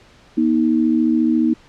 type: tone pair together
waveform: sine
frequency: 240.3 / 314.6 Hz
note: B3 / D#4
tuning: -47 / +19 cents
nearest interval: perfect fourth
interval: 466 cents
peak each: -16 dBFS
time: 0.37-1.54 s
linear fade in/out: 10 ms
effects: pink hiss -49 dBFS RMS until 1.68 s + low-pass 5000 Hz 12 dB/octave